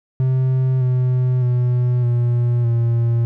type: tone with pitch steps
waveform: triangle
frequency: 130 / 126.66 / 123.41 / 120.25 / 117.16 Hz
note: C3 / B2 / B2 / B2 / A#2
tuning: -11 / +44 / -1 / -46 / +9 cents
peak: -12 dBFS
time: 0.2-3.25 s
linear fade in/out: 0 ms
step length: 610 ms
effects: none